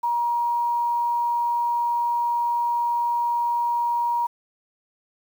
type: tone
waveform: sine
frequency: 949 Hz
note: A#5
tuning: 31 cents sharp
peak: -20 dBFS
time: 0.03-4.27 s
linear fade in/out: 10 ms
effects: 8-bit